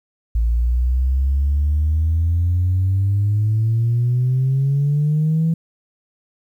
sine exponential sweep, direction up, 55.9 to 165.2 Hz, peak -13 dBFS, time 0.35-5.54 s, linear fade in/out 5 ms, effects tanh soft clip ceiling -11 dBFS + 9-bit

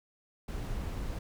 brown noise, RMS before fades -36 dBFS, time 0.48-1.19 s, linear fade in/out 5 ms, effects none

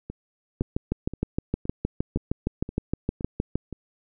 two click trains, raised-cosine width 3 ms, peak -21 / -11 dBFS, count 8 / 20, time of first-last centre 0.1-3.727 / 0.61-3.556 s, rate 1.93 / 6.45 Hz, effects none

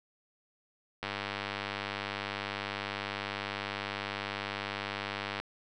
click train, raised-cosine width 0.3 ms, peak -18 dBFS, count 438, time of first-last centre 1.03-5.4 s, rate 100 Hz, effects none

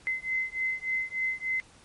sine beating tone pair, 2054 / 2057.4 Hz, C7 / C7, -33 / -30 cents, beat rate 3.4 Hz, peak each -31 / -31 dBFS, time 0.07-1.6 s, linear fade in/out 0 ms, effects pink hiss -56 dBFS RMS until 1.84 s + MP3 48 kbps

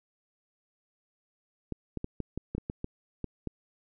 clicks, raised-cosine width 3 ms, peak -20 dBFS, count 11, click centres 1.723 / 1.973 / 2.044 / 2.203 / 2.376 / 2.55 / 2.581 / 2.699 / 2.844 / 3.243 / 3.473 s, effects none

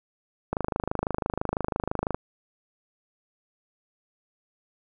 click train, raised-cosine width 1 ms, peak -12 dBFS, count 43, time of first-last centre 0.53-2.145 s, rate 26 Hz, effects none

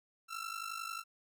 sawtooth ring-modulated tone, 1343 Hz, E6, 32 cents sharp, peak -33 dBFS, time 0.28-1.04 s, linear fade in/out 50 ms, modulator 25.6 Hz, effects none

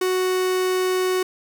45% pulse tone, 370 Hz, F#4, in tune, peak -19 dBFS, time 0.01-1.23 s, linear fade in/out 5 ms, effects none

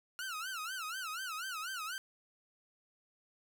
sawtooth tone with vibrato, 1395 Hz, F6, 2 cents flat, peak -35 dBFS, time 0.19-1.98 s, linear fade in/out 0 ms, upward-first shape sine, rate 4.1 Hz, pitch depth 200 cents each way, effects none

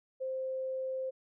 sine tone, 523.3 Hz, C5, in tune, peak -33 dBFS, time 0.2-1.11 s, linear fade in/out 20 ms, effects none

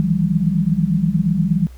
sine tone cluster, 157.3 / 165.8 / 182.3 / 201.4 Hz, D#3 / E3 / F#3 / G3, +19 / +10 / -25 / +47 cents, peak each -20 dBFS, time 0-1.67 s, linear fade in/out 0 ms, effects added 62 Hz sine -35 dBFS peak until 1.77 s + pink hiss -52 dBFS RMS until 1.77 s

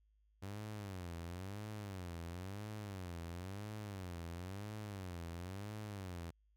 sawtooth tone with vibrato, 94.8 Hz, F#2, 43 cents sharp, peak -40 dBFS, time 0.42-6.31 s, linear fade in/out 10 ms, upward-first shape sine, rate 0.98 Hz, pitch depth 210 cents each way, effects added 52 Hz sine -70 dBFS peak until 6.56 s

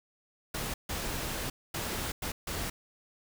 pink noise bursts at uneven times, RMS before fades -35 dBFS, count 5, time 0.54-0.74 / 0.89-1.5 / 1.74-2.12 / 2.22-2.32 / 2.47-2.7 s, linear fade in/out 5 ms, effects none

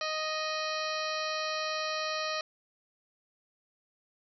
harmonic tone with a mistuned harmonic, 622.3 Hz, D#5, in tune, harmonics 1 / 2 / 3 / 4 / 5 / 6 / 7 / 8 / 9, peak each -36 / -36 / -40 / -40 / -45 / -41 / -41 / -46 / -44 dBFS, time 0.01-2.41 s, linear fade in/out 2 ms, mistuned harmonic 6, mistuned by +110 cents, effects none

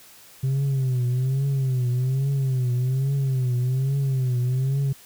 sine tone with vibrato, 130.81 Hz, C3, in tune, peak -17 dBFS, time 0.43-4.93 s, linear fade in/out 10 ms, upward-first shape triangle, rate 1.2 Hz, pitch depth 120 cents each way, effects tanh soft clip ceiling -19 dBFS + white hiss -49 dBFS RMS until 5.05 s

